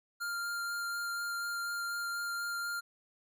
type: tone with vibrato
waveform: square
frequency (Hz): 1396.9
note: F6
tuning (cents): 0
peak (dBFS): -35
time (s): 0.2-2.81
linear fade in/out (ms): 20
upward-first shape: sine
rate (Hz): 4.1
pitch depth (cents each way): 8
effects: none